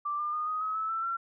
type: tone with pitch steps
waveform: sine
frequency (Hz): 1174.7 / 1199.4 / 1224.6 / 1250.3 / 1276.6 / 1303.4 / 1330.8 / 1358.8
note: D6 / D6 / D#6 / D#6 / D#6 / E6 / E6 / F6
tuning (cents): 0 / +36 / -28 / +8 / +44 / -20 / +16 / -48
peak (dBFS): -29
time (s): 0.05-1.17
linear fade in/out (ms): 10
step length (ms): 140
effects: none